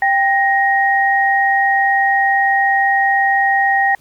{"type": "tone pair together", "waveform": "sine", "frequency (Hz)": [788, 1874.2], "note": ["G5", "A#6"], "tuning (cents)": [9, 9], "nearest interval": "octave + minor third", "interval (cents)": 1500, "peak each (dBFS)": -14, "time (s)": [0.02, 3.95], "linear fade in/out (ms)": 2, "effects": ["pink hiss -52 dBFS RMS until 4 s"]}